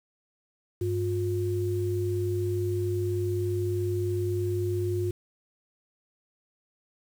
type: tone pair together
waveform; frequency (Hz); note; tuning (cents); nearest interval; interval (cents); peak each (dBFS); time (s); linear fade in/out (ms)
sine; 99.94 / 356.5; G2 / F4; +34 / +36; octave + minor seventh; 2202; -28; 0.81-5.11; 5
effects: 8-bit